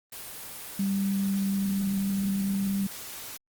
sine tone in noise, 196.4 Hz, G3, 4 cents sharp, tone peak -24 dBFS, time 0.79-2.87 s, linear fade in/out 5 ms, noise white, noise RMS -40 dBFS, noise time 0.12-3.37 s, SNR +13 dB, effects Opus 24 kbps

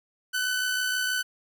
sawtooth tone with amplitude modulation, 1504 Hz, F#6, 28 cents sharp, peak -20 dBFS, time 0.33-1.23 s, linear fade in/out 20 ms, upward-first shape sine, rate 66.3 Hz, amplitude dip 35%, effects none

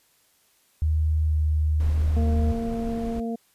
sine tone with pitch glide, 77.78 to 76.75 Hz, D#2 to D#2, 0 to -23 cents, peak -19 dBFS, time 0.82-2.52 s, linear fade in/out 0 ms, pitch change -23 cents, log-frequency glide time 1.26-1.36 s
brown noise, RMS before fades -34 dBFS, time 1.8-3.2 s, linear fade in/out 2 ms
harmonic tone, 229.9 Hz, A#3, 24 cents flat, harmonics 1 / 2 / 3, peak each -27 / -33 / -36 dBFS, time 2.16-3.36 s, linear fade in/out 10 ms
effects white hiss -63 dBFS RMS until 3.54 s + resampled to 32000 Hz

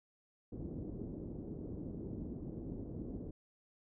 white low-pass noise, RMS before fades -44 dBFS, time 0.52-3.31 s, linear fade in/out 5 ms, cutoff 360 Hz, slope 24 dB/octave, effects none

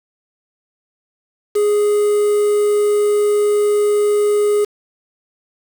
triangle tone with quantisation, 415.3 Hz, G#4, in tune, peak -10 dBFS, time 1.55-4.65 s, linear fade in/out 10 ms, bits 5, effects none

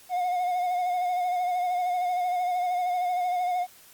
triangle tone with vibrato, 720 Hz, F#5, 47 cents flat, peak -22 dBFS, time 0.09-3.67 s, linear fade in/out 50 ms, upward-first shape sine, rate 13 Hz, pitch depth 37 cents each way, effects white hiss -53 dBFS RMS until 3.93 s + Opus 48 kbps

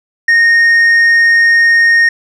triangle tone with tanh clipping, 1851 Hz, A#6, 13 cents flat, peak -6 dBFS, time 0.28-2.09 s, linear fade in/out 5 ms, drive 8 dB, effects none

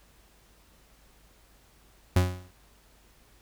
40% pulse tone with exponential decay, 90.8 Hz, F#2, 32 cents flat, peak -16 dBFS, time 2.16-2.51 s, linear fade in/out 5 ms, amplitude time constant 76 ms, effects added 50 Hz sine -61 dBFS peak until 3.41 s + pink hiss -61 dBFS RMS until 3.41 s

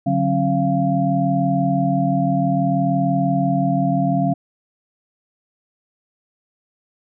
sine tone cluster, 144.9 / 185.5 / 271.5 / 689 Hz, D3 / F#3 / C#4 / F5, -23 / +5 / -36 / -24 cents, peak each -21 dBFS, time 0.06-4.34 s, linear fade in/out 10 ms, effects none

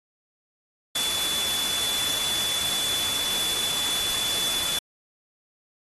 sine tone in noise, 3460 Hz, A7, 30 cents flat, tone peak -27 dBFS, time 0.95-4.79 s, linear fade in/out 5 ms, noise white, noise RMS -28 dBFS, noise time 0.95-4.79 s, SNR -2 dB, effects AAC 32 kbps

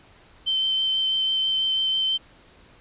sine tone with vibrato, 3095 Hz, G7, 23 cents flat, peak -20 dBFS, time 0.46-2.18 s, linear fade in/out 20 ms, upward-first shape sine, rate 6.1 Hz, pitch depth 10 cents each way, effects pink hiss -53 dBFS RMS until 2.8 s + resampled to 8000 Hz

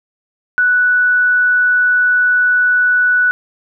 sine tone, 1480 Hz, F#6, in tune, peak -9 dBFS, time 0.58-3.31 s, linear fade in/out 0 ms, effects none

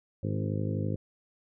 harmonic tone with a mistuned harmonic, 51.91 Hz, G#1, in tune, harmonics 2 / 3 / 4 / 5 / 6 / 7 / 8 / 9 / 10, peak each -31 / -34 / -37 / -39 / -40 / -44 / -43 / -44 / -42 dBFS, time 0.23-0.96 s, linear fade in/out 5 ms, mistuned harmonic 6, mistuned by +16 cents, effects none

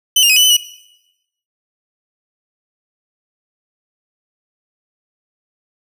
sawtooth tone with pitch steps, 3030 / 2814 / 2528 / 2972 / 3023 / 2928 Hz, F#7 / F7 / D#7 / F#7 / F#7 / F#7, +40 / +12 / +27 / +7 / +36 / -19 cents, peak -5 dBFS, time 0.16-0.568 s, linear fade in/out 5 ms, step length 68 ms, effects noise-tail reverb RT60 0.9 s tail -19 dB re dry

